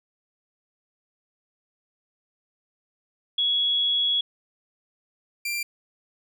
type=tone pair in turn; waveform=sine / sawtooth; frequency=3351 / 2370 Hz; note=G#7 / D7; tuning=+15 / +15 cents; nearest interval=tritone; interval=600 cents; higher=first; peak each=-20 / -23 dBFS; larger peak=first; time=3.38-4.21 / 5.45-5.63 s; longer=first; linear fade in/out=5 ms; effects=none